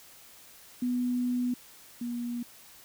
sine tone pair in turn, 246.9 / 239.7 Hz, B3 / A#3, 0 / +48 cents, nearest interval minor second, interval 52 cents, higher first, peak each -26 / -31 dBFS, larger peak first, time 0.82-1.54 / 2.01-2.43 s, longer first, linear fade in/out 5 ms, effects white hiss -53 dBFS RMS until 2.84 s

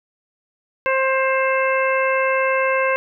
harmonic tone, 529 Hz, C5, 19 cents sharp, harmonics 1 / 2 / 3 / 4 / 5, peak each -19 / -22 / -24 / -25 / -26 dBFS, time 0.86-2.96 s, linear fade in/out 0 ms, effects none

